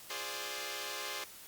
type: chord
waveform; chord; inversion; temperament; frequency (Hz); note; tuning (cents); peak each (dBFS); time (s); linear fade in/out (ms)
5% pulse; D half-diminished seventh; first; equal; 349.2 / 415.3 / 523.3 / 587.3; F4 / Ab4 / C5 / D5; 0 / 0 / 0 / 0; -37 / -32 / -32 / -32; 0.1-1.24; 2
effects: white hiss -52 dBFS RMS until 1.47 s + Opus 48 kbps